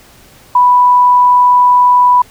sine tone, 987.8 Hz, B5, in tune, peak -4 dBFS, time 0.55-2.22 s, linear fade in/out 5 ms, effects pink hiss -42 dBFS RMS until 2.3 s

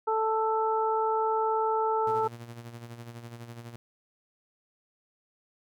harmonic tone, 440.8 Hz, A4, 3 cents sharp, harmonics 1 / 2 / 3, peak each -28 / -27 / -32 dBFS, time 0.07-2.28 s, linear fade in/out 10 ms
sawtooth tone with tremolo, 117.8 Hz, A#2, 19 cents sharp, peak -35 dBFS, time 2.07-3.76 s, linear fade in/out 0 ms, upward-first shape sine, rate 12 Hz, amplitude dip 60%
effects none

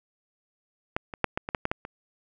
clicks, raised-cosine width 0.5 ms, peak -11 / -21 / -6 / -12 / -17 / -7 / -11 / -11 / -22 dBFS, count 9, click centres 0.965 / 1.138 / 1.243 / 1.375 / 1.489 / 1.548 / 1.654 / 1.715 / 1.851 s, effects none

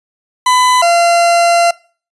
40% pulse tone pair in turn, 1003 / 686.6 Hz, B5 / F5, +26 / -30 cents, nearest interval perfect fifth, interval 656 cents, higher first, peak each -7 dBFS, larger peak neither, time 0.46-0.82 / 0.82-1.71 s, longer second, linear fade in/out 5 ms, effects noise-tail reverb RT60 0.4 s tail -22 dB re dry + resampled to 24000 Hz

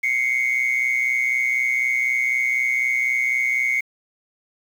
sine tone pair together, 2093 / 2217 Hz, C7 / C#7, 0 / 0 cents, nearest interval minor second, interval 100 cents, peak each -20 / -19 dBFS, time 0.03-3.81 s, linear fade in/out 10 ms, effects tanh soft clip ceiling -14 dBFS + 7-bit

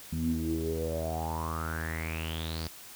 sawtooth tone with low-pass filter sweep, 80.7 Hz, E2, 36 cents flat, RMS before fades -33 dBFS, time 0.12-2.68 s, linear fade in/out 10 ms, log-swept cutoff 200 to 4900 Hz, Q 9.5, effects white hiss -48 dBFS RMS until 2.95 s

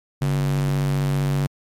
square tone with high-pass filter, 47.64 Hz, G1, 49 cents flat, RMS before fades -21 dBFS, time 0.21-1.47 s, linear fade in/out 10 ms, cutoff 120 Hz, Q 4.4, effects MP3 64 kbps

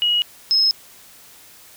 sine tone pair in turn, 2901 / 5169 Hz, F#7 / E8, -35 / -35 cents, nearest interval minor seventh, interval 1000 cents, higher second, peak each -15 / -13 dBFS, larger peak second, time 0.02-0.22 / 0.51-0.71 s, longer neither, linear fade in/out 0 ms, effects white hiss -46 dBFS RMS until 1.76 s

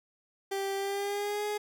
30% pulse tone with pitch glide, 392 to 417.7 Hz, G4 to G#4, 0 to +10 cents, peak -28 dBFS, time 0.51-1.58 s, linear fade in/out 10 ms, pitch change +110 cents, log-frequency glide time 0.76-1.45 s, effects none

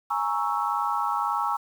sine chord, A# half-diminished seventh, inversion third, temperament equal, 830.6 / 932.3 / 1108.7 / 1318.5 Hz, G#5 / A#5 / C#6 / E6, 0 / 0 / 0 / 0 cents, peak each -29 dBFS, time 0.1-1.57 s, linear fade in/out 10 ms, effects 8-bit

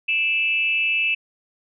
sine tone with frequency modulation, 2637 Hz, E7, in tune, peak -18 dBFS, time 0.08-1.15 s, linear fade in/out 10 ms, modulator 265 Hz, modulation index 0.51, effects none

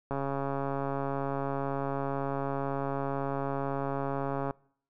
click train, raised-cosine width 1 ms, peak -19 dBFS, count 608, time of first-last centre 0.11-4.509 s, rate 138 Hz, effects noise-tail reverb RT60 0.6 s tail -24 dB re dry

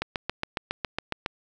click train, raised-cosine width 0.3 ms, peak -11 dBFS, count 10, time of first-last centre 0.02-1.261 s, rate 7.25 Hz, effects none

